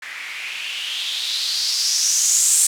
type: noise with low-pass filter sweep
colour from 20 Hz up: violet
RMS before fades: -21 dBFS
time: 0.02-2.67 s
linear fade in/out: 5 ms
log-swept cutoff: 1900 to 8200 Hz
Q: 4.4
effects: none